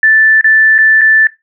sine tone with dropouts, 1760 Hz, A6, in tune, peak -4 dBFS, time 0.03-1.27 s, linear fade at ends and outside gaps 2 ms, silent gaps 0.411-0.443 / 0.781-0.786 / 1.011-1.015 s, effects noise-tail reverb RT60 0.2 s tail -18 dB re dry

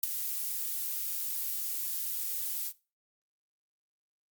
violet noise with ADSR envelope, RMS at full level -23 dBFS, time 0.03-2.73 s, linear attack 6 ms, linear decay 5 ms, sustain -11 dB, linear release 58 ms, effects noise-tail reverb RT60 0.3 s tail -19 dB re dry + Opus 48 kbps

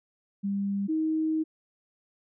sine tone pair in turn, 199.1 / 315.6 Hz, G3 / D#4, +27 / +25 cents, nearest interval minor sixth, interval 798 cents, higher second, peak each -26 / -24 dBFS, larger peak second, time 0.43-0.88 / 0.88-1.44 s, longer second, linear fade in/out 20 ms, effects none

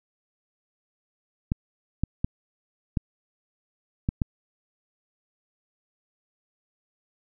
clicks, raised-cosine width 5 ms, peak -11 dBFS, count 6, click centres 1.519 / 2.036 / 2.245 / 2.972 / 4.089 / 4.218 s, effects none

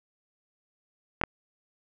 clicks, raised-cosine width 0.5 ms, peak -9 / -8 dBFS, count 2, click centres 1.214 / 1.237 s, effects none

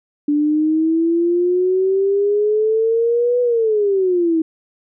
sine exponential two-way sweep, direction up then down, 291.3 to 493.9 to 317 Hz, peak -13 dBFS, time 0.28-4.42 s, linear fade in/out 5 ms, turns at 3.41 s, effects none

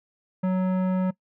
sine tone with tanh clipping, 185.7 Hz, F#3, 7 cents sharp, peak -23 dBFS, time 0.43-1.11 s, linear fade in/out 10 ms, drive 15 dB, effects noise-tail reverb RT60 0.1 s tail -21 dB re dry

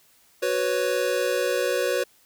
square chord, F# suspended fourth, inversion none, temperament equal, 370 / 493.9 / 554.4 Hz, F#4 / B4 / C#5, 0 / 0 / 0 cents, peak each -29 / -26 / -27 dBFS, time 0.42-2.04 s, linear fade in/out 10 ms, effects white hiss -59 dBFS RMS until 2.25 s

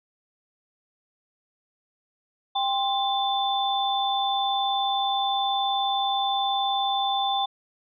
sine tone cluster, 790 / 1051 / 3530 Hz, G5 / C6 / A7, +13 / +7 / +5 cents, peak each -24 / -32 / -27 dBFS, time 2.55-7.46 s, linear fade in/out 10 ms, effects none

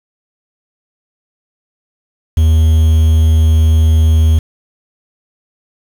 triangle tone with quantisation, 79.6 Hz, D#2, 40 cents sharp, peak -4 dBFS, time 2.37-4.39 s, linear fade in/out 5 ms, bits 5, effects none

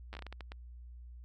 slowing click train, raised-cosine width 0.3 ms, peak -29 dBFS, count 10, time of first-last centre 0.13-0.519 s, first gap 9 ms, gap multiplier 1.37, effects added 60 Hz sine -47 dBFS peak until 1.24 s

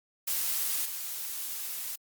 blue noise with level steps, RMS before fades -30 / -36 dBFS, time 0.27-1.96 s, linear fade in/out 10 ms, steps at 0.85 s, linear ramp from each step 5 ms, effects Opus 48 kbps

